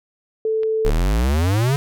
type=tone; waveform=sine; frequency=440 Hz; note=A4; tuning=in tune; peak=-17 dBFS; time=0.45-0.9 s; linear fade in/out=2 ms
type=clicks; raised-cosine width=0.3 ms; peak=-22 dBFS; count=3; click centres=0.633 / 1.114 / 1.197 s
type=exponential sweep; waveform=square; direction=up; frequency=33.82 to 145 Hz; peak=-16 dBFS; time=0.85-1.76 s; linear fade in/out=0 ms
effects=none